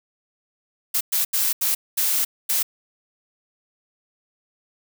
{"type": "noise bursts at uneven times", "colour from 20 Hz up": "blue", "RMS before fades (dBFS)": -21, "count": 6, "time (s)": [[0.94, 1.01], [1.12, 1.25], [1.33, 1.53], [1.61, 1.75], [1.97, 2.25], [2.49, 2.63]], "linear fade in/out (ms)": 10, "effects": []}